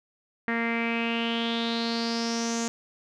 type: tone with low-pass filter sweep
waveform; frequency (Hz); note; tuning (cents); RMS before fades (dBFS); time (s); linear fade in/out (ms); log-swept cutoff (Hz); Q
sawtooth; 231.5; A#3; -12; -28; 0.48-2.68; 0; 1900 to 6800; 6.4
effects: none